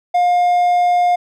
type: tone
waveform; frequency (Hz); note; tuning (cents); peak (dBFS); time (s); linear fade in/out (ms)
triangle; 710; F5; +28; -9; 0.14-1.16; 10
effects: none